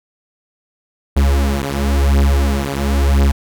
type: beating tone pair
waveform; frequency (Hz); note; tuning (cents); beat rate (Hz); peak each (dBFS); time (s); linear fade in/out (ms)
45% pulse; 69 / 69.97; C#2 / C#2; -7 / +17; 0.97; -15; 1.16-3.32; 10
effects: none